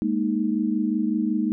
sine chord, Ab suspended second, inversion none, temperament equal, 207.7 / 233.1 / 311.1 Hz, Ab3 / Bb3 / Eb4, 0 / 0 / 0 cents, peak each -25 / -25 / -25 dBFS, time 0.02-1.52 s, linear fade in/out 0 ms, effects none

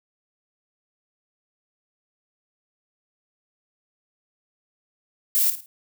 violet noise with echo, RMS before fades -20 dBFS, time 5.35-5.5 s, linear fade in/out 0 ms, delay 53 ms, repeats 3, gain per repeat -10 dB, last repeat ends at 5.659 s, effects none

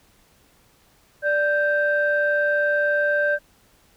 sine tone pair together, 587.3 / 1567.9 Hz, D5 / G6, 0 / 0 cents, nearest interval octave + perfect fourth, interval 1700 cents, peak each -20 dBFS, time 1.22-3.39 s, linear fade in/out 50 ms, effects tanh soft clip ceiling -10 dBFS + pink hiss -58 dBFS RMS until 3.96 s

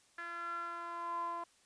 sawtooth tone with band-pass filter sweep, 341.7 Hz, F4, 38 cents flat, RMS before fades -41 dBFS, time 0.18-1.44 s, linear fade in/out 5 ms, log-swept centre 1600 to 920 Hz, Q 8.2, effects white hiss -68 dBFS RMS until 1.65 s + resampled to 22050 Hz

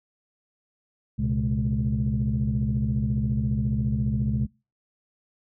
sine tone cluster, 67.4 / 118.4 / 132.9 / 210.9 Hz, C#2 / A#2 / C3 / G#3, -48 / +27 / +27 / +27 cents, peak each -29 / -27 / -26 / -26 dBFS, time 1.18-4.47 s, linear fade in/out 20 ms, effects noise-tail reverb RT60 0.3 s tail -24 dB re dry + tanh soft clip ceiling -15 dBFS

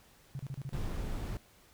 sine tone bursts, 135.4 Hz, C#3, 40 cents flat, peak -36 dBFS, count 6, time 0.35-0.767 s, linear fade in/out 0 ms, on 42 ms, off 33 ms
brown noise, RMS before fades -36 dBFS, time 0.73-1.37 s, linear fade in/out 2 ms
effects pink hiss -62 dBFS RMS until 1.73 s

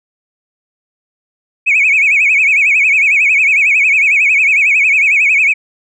sine tone with vibrato, 2382 Hz, D7, 24 cents sharp, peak -6 dBFS, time 1.66-5.54 s, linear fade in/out 20 ms, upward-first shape sine, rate 11 Hz, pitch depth 150 cents each way, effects tanh soft clip ceiling -3 dBFS

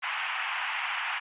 white band-pass noise, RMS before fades -32 dBFS, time 0.02-1.2 s, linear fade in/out 20 ms, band 790 to 2900 Hz, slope 48 dB/octave, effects resampled to 8000 Hz

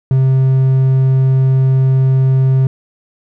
triangle tone, 132.2 Hz, C3, 18 cents sharp, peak -6 dBFS, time 0.11-2.67 s, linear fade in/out 2 ms, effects none

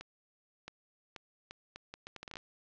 accelerating click train, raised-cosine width 0.2 ms, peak -26 dBFS, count 14, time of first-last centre 0.01-2.369 s, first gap 670 ms, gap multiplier 0.72, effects low-pass 5000 Hz 12 dB/octave

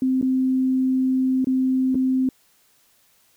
sine tone with dropouts, 260 Hz, C4, 11 cents flat, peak -17 dBFS, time 0.02-2.29 s, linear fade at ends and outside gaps 2 ms, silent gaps 0.214-0.226 / 1.445-1.47 / 1.946-1.953 s, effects white hiss -60 dBFS RMS until 3.36 s

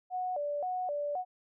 sine tone with vibrato, 654 Hz, E5, 14 cents flat, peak -31 dBFS, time 0.1-1.25 s, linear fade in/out 50 ms, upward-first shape square, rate 1.9 Hz, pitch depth 200 cents each way, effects none

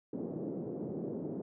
white band-pass noise, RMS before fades -39 dBFS, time 0.13-1.42 s, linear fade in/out 5 ms, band 150 to 420 Hz, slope 24 dB/octave, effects none

